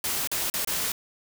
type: noise with dropouts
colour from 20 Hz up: white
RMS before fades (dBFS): -28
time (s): 0.04-0.92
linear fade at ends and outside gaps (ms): 2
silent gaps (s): 0.274-0.315 / 0.5-0.539 / 0.648-0.673
effects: none